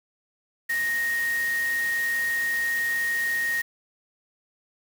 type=tone in noise; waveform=sine; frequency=1864.7 Hz; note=A#6; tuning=in tune; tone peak=-23 dBFS; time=0.69-3.62 s; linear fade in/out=10 ms; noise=white; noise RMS=-37 dBFS; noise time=0.69-3.62 s; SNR=+11 dB; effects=none